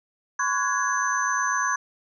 sine tone cluster, 1014 / 1122 / 1468 / 1664 / 6140 Hz, B5 / C#6 / F#6 / G#6 / G8, +45 / +21 / -14 / +3 / -37 cents, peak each -28 / -27 / -32 / -26 / -31 dBFS, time 0.39-1.76 s, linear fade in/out 5 ms, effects none

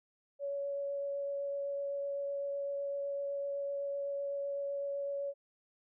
sine tone with vibrato, 562 Hz, C#5, 24 cents sharp, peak -34 dBFS, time 0.39-5.34 s, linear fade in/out 50 ms, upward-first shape triangle, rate 7.9 Hz, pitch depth 9 cents each way, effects none

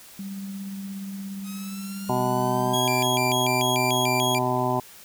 sine tone with tremolo, 196 Hz, G3, in tune, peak -30 dBFS, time 0.19-2.75 s, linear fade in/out 2 ms, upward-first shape triangle, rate 17 Hz, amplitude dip 30%
5% pulse exponential sweep, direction up, 1249 to 1711 Hz, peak -29 dBFS, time 1.43-3.09 s, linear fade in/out 50 ms
harmonic tone, 125.6 Hz, B2, 30 cents sharp, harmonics 1 / 2 / 3 / 5 / 6 / 7 / 8, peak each -29 / -29 / -29 / -29 / -29 / -29 / -29 dBFS, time 2.09-4.8 s, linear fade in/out 5 ms
sawtooth tone with vibrato, 2794 Hz, F7, in tune, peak -22 dBFS, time 2.73-4.39 s, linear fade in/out 10 ms, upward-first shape square, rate 3.4 Hz, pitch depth 290 cents each way
effects white hiss -47 dBFS RMS until 5.04 s

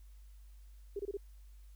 sine tone bursts, 401.3 Hz, G4, 41 cents sharp, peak -35 dBFS, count 4, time 0.96-1.171 s, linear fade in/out 5 ms, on 34 ms, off 25 ms, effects added 50 Hz sine -52 dBFS peak until 1.75 s + white hiss -72 dBFS RMS until 1.75 s

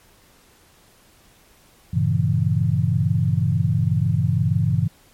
sine chord, G diminished seventh, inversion none, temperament equal, 98 / 116.54 / 138.59 / 164.81 Hz, G2 / Bb2 / Db3 / Fb3, 0 / 0 / 0 / 0 cents, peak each -22 dBFS, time 1.93-4.88 s, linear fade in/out 10 ms, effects pink hiss -54 dBFS RMS until 5.13 s + MP3 64 kbps

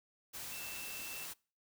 sine tone in noise, 2670 Hz, E7, 22 cents sharp, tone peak -48 dBFS, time 0.51-1.26 s, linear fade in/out 20 ms, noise white, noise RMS -45 dBFS, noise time 0.33-1.34 s, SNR -6 dB, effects noise-tail reverb RT60 0.4 s tail -25 dB re dry

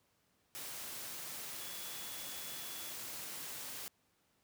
sine tone in noise, 3404 Hz, G#7, 42 cents sharp, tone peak -53 dBFS, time 1.6-2.92 s, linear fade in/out 0 ms, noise white, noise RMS -45 dBFS, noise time 0.55-3.88 s, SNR -11 dB, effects pink hiss -75 dBFS RMS until 4.43 s + high-pass 80 Hz 12 dB/octave

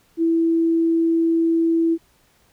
sine tone, 330.2 Hz, E4, 3 cents sharp, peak -15 dBFS, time 0.17-1.98 s, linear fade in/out 50 ms, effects pink hiss -59 dBFS RMS until 2.52 s

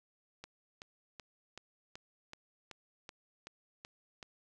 click train, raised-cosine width 0.2 ms, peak -29 dBFS, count 11, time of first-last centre 0.44-4.228 s, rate 2.64 Hz, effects none

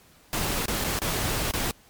pink noise with dropouts, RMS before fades -27 dBFS, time 0.33-1.71 s, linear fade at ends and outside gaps 0 ms, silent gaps 0.657-0.682 / 0.841-0.845 / 0.989-1.018 / 1.511-1.537 s, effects pink hiss -56 dBFS RMS until 1.89 s + MP3 96 kbps

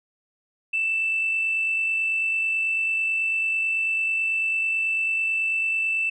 sine tone with amplitude modulation, 2653 Hz, E7, 10 cents sharp, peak -19 dBFS, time 0.73-6.1 s, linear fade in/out 10 ms, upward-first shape sine, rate 49.1 Hz, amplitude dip 30%, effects tanh soft clip ceiling -16 dBFS

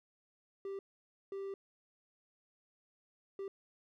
triangle tone bursts at uneven times, 392 Hz, G4, in tune, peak -37 dBFS, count 3, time 0.65-0.79 / 1.32-1.54 / 3.39-3.48 s, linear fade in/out 2 ms, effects none

